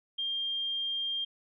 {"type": "tone", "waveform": "sine", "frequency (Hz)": 3200, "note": "G7", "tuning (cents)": 35, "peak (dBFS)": -30, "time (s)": [0.18, 1.25], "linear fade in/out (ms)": 10, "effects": []}